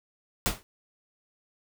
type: noise with exponential decay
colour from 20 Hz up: pink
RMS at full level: -21 dBFS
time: 0.46-0.63 s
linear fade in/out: 0 ms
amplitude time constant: 35 ms
effects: none